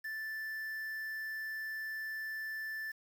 triangle tone with quantisation, 1760 Hz, A6, in tune, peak -36 dBFS, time 0.04-2.92 s, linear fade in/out 10 ms, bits 9, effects none

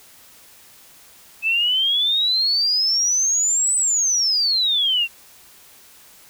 sine exponential two-way sweep, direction up then down, 2590 to 8120 to 2698 Hz, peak -16 dBFS, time 1.42-5.08 s, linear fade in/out 50 ms, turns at 3.76 s, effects white hiss -48 dBFS RMS until 6.29 s

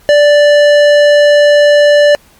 sine tone with tanh clipping, 586 Hz, D5, 4 cents flat, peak -5 dBFS, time 0.09-2.15 s, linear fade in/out 0 ms, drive 16 dB, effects pink hiss -45 dBFS RMS until 2.39 s + MP3 96 kbps

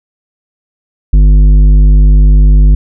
sine tone with tanh clipping, 50 Hz, G1, 35 cents sharp, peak -3 dBFS, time 1.13-2.75 s, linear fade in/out 5 ms, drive 10 dB, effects none

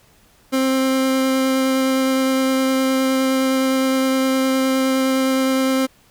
30% pulse tone with vibrato, 263.8 Hz, C4, 14 cents sharp, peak -13 dBFS, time 0.52-5.87 s, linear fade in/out 20 ms, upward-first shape triangle, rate 9.7 Hz, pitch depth 9 cents each way, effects pink hiss -54 dBFS RMS until 6.1 s

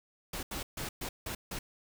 pink noise bursts at uneven times, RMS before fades -38 dBFS, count 6, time 0.33-0.43 / 0.51-0.63 / 0.77-0.89 / 1.01-1.09 / 1.26-1.35 / 1.51-1.59 s, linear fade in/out 5 ms, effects none

